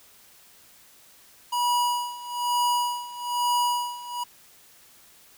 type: tone with tremolo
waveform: square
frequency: 970 Hz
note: B5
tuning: 31 cents flat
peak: -21 dBFS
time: 1.52-4.24 s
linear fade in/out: 10 ms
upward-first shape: sine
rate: 1.1 Hz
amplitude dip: 85%
effects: white hiss -54 dBFS RMS until 5.37 s